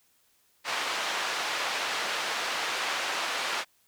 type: band-pass noise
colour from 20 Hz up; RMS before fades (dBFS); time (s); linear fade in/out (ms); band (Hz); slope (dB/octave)
pink; -31; 0.64-3.65; 50; 810 to 4600; 12
effects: white hiss -67 dBFS RMS until 3.87 s

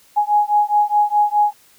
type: beating tone pair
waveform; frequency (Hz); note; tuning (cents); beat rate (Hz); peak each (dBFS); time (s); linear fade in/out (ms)
sine; 830.6 / 835.4; G#5 / G#5; 0 / +10; 4.8; -16; 0.16-1.53; 20
effects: white hiss -52 dBFS RMS until 1.78 s

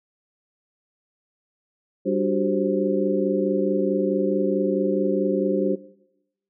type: tone cluster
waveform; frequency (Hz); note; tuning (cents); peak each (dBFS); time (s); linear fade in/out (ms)
sine; 196.3 / 294.8 / 365.4 / 390 / 525; G3 / D4 / F#4 / G4 / C5; +3 / +7 / -22 / -9 / +6; -26; 2.05-5.76; 20
effects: noise-tail reverb RT60 0.9 s tail -19 dB re dry

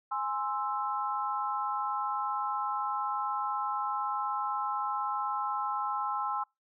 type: chord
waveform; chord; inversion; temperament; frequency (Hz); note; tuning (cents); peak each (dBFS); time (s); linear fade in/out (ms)
sine; Ab augmented; none; equal; 830.6 / 1046.5 / 1318.5; Ab5 / C6 / E6; 0 / 0 / 0; -34; 0.11-6.44; 10
effects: noise-tail reverb RT60 0.2 s tail -26 dB re dry

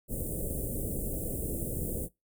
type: band-stop noise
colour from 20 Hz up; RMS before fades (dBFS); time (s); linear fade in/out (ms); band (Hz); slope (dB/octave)
pink; -34; 0.08-2.09; 50; 570 to 8500; 48
effects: noise-tail reverb RT60 0.2 s tail -22 dB re dry

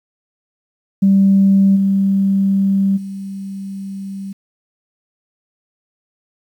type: tone with level steps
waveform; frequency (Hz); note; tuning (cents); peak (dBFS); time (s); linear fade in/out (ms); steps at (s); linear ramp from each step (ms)
sine; 195.3; G3; -6; -7 / -11 / -24; 1.02-4.33; 10; 1.75 / 2.96; 20
effects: tanh soft clip ceiling -3 dBFS + 8-bit

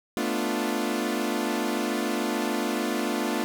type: chord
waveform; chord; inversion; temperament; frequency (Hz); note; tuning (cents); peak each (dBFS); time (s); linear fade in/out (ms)
sawtooth; B half-diminished seventh; third; equal; 220 / 246.9 / 293.7 / 349.2; A3 / B3 / D4 / F4; 0 / 0 / 0 / 0; -27; 0.17-3.44; 0
effects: none

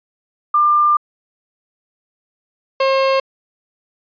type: tone pair in turn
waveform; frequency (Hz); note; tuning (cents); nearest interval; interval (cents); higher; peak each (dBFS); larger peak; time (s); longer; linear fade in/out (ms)
sine / 30% pulse; 1195 / 536; D6 / C5; +30 / +42; octave + major second; 1388; first; -10; neither; 0.54-0.97 / 2.8-3.2; first; 5
effects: resampled to 11025 Hz

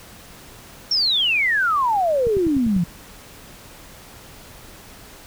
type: exponential sweep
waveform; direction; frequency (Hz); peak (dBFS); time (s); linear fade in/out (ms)
sine; down; 5588 to 164.81; -16; 0.91-2.84; 5
type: click train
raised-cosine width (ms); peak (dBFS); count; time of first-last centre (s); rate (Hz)
5; -16; 6; 2.27-2.765; 10.1
effects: pink hiss -43 dBFS RMS until 5.26 s

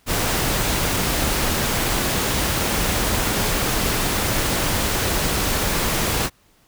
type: noise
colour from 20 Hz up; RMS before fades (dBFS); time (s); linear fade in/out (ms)
pink; -21; 0.06-6.3; 50
effects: pink hiss -58 dBFS RMS until 6.67 s

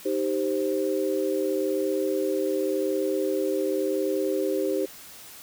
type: chord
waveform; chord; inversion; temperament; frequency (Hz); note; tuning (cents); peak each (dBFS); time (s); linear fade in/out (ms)
sine; C minor; first; equal; 311.1 / 392 / 523.3; Eb4 / G4 / C5; 0 / 0 / 0; -29 / -26 / -28; 0.05-4.86; 10
effects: white hiss -45 dBFS RMS until 5.42 s

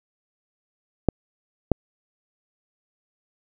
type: clicks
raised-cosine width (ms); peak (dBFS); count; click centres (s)
2; -3; 2; 1.087 / 1.717
effects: none

